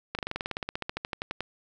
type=slowing click train; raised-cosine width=0.3 ms; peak=-15 dBFS; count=21; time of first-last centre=0.15-1.407 s; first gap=38 ms; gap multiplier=1.05; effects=none